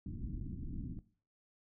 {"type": "low-pass noise", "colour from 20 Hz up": "pink", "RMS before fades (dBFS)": -42, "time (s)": [0.06, 0.99], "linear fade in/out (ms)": 2, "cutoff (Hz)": 300, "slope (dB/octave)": 48, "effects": ["noise-tail reverb RT60 0.4 s tail -17 dB re dry"]}